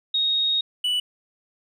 sine / triangle tone pair in turn, 3744 / 2961 Hz, A#7 / F#7, +7 / +1 cents, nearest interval major third, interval 406 cents, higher first, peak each -19 dBFS, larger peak neither, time 0.14-0.61 / 0.84-1 s, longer first, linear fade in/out 5 ms, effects none

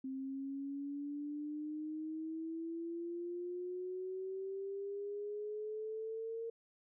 sine exponential sweep, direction up, 263.3 to 460 Hz, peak -39 dBFS, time 0.04-6.5 s, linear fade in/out 5 ms, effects none

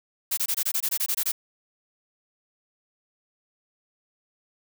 blue noise bursts, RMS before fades -25 dBFS, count 12, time 0.31-1.32 s, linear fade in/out 10 ms, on 64 ms, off 22 ms, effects none

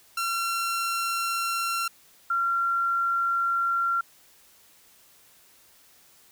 sawtooth / sine tone pair in turn, 1364 / 1373.5 Hz, F6 / F6, -41 / -29 cents, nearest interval unison, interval 12 cents, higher second, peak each -22 dBFS, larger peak neither, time 0.17-1.88 / 2.3-4.01 s, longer neither, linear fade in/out 5 ms, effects white hiss -57 dBFS RMS until 6.31 s

